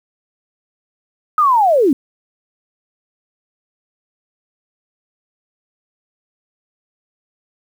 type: linear sweep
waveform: sine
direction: down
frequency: 1277 to 246.9 Hz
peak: -9 dBFS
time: 1.38-1.93 s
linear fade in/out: 2 ms
effects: 7-bit